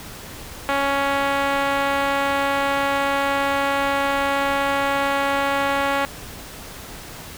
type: tone with band-pass filter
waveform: 5% pulse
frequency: 278.2 Hz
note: C#4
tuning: 6 cents sharp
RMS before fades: -21 dBFS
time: 0.69-6.05 s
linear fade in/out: 0 ms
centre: 700 Hz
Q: 0.72
effects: pink hiss -37 dBFS RMS until 7.37 s